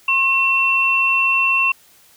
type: tone pair together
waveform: sine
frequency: 1073.1 / 2704 Hz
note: C6 / E7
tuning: +43 / +43 cents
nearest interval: octave + major third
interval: 1600 cents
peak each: -21 / -14 dBFS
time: 0.08-1.72 s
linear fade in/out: 5 ms
effects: white hiss -51 dBFS RMS until 2.16 s